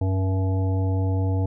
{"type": "harmonic tone with a mistuned harmonic", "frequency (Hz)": 95, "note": "F#2", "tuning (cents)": 46, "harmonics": [1, 3, 5, 7, 9], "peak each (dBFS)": [-20, -30, -34, -37, -39], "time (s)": [0.01, 1.46], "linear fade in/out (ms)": 5, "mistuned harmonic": 3, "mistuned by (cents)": -28, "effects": []}